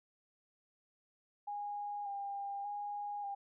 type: tone with vibrato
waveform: sine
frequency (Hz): 811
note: G#5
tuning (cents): -41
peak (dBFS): -38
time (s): 1.47-3.35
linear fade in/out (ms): 10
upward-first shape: square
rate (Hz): 0.85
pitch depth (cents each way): 22
effects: none